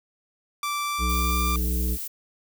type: tone with pitch glide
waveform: sawtooth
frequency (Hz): 1169 to 1184.6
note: D6 to D6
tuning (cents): -8 to +15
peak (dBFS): -22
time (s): 0.63-1.56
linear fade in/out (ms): 2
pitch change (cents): +23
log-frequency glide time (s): 0.86-1.41
type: harmonic tone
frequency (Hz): 61.74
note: B1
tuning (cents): 0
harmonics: 1 / 3 / 5 / 7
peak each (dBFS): -23 / -33 / -37 / -40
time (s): 0.98-1.98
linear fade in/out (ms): 50
type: noise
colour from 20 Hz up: violet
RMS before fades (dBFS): -33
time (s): 1.09-2.08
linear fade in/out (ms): 10
effects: none